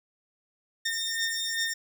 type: beating tone pair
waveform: 15% pulse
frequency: 1823 / 1825.6 Hz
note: A#6 / A#6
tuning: -39 / -37 cents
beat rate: 2.6 Hz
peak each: -24 / -26 dBFS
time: 0.85-1.74 s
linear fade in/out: 10 ms
effects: none